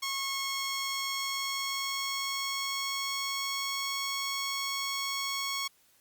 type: tone with pitch glide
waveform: 10% pulse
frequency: 1092 to 1102.8 Hz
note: C#6 to C#6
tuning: -26 to -9 cents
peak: -23 dBFS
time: 0.02-5.68 s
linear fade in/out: 10 ms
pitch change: +17 cents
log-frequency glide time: 0.84-3.98 s
effects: white hiss -65 dBFS RMS until 6 s + Opus 48 kbps